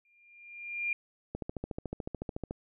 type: tone with exponential growth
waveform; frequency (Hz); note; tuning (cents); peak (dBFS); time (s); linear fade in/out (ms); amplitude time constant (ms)
sine; 2400; D7; +37; -27; 0.05-0.93; 2; 190
type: click train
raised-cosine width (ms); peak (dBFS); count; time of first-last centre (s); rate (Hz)
2; -22; 17; 1.35-2.509; 13.8
effects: none